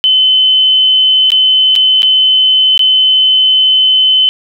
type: tone with dropouts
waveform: sine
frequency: 3046 Hz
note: F#7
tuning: 50 cents sharp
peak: -5 dBFS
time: 0.04-4.29 s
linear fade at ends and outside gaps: 0 ms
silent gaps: 1.304-1.319 / 1.754-1.761 / 2.021-2.03 / 2.777-2.793 s
effects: none